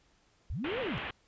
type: linear two-way sweep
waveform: sine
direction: up then down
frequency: 42.47 to 545 to 89.9 Hz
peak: -33 dBFS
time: 0.5-0.98 s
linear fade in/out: 0 ms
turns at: 0.8 s
type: low-pass noise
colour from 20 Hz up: white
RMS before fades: -39 dBFS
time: 0.64-1.11 s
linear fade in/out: 5 ms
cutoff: 3100 Hz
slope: 48 dB/octave
effects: pink hiss -68 dBFS RMS until 1.27 s + resampled to 16000 Hz